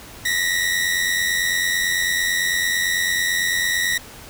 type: tone pair together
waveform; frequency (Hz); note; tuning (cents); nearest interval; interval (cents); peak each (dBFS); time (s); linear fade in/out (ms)
sawtooth; 1864.7 / 1953.7; A#6 / B6; 0 / -19; minor second; 81; -18; 0.25-3.98; 5
effects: pink hiss -40 dBFS RMS until 4.29 s